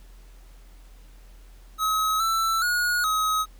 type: tone with pitch steps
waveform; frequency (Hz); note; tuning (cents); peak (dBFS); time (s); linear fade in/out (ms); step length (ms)
square; 1278 / 1330 / 1446 / 1269; D#6 / E6 / F#6 / D#6; +46 / +15 / -40 / +34; -22; 1.78-3.46; 50; 420
effects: added 42 Hz sine -45 dBFS peak until 3.59 s + pink hiss -58 dBFS RMS until 3.59 s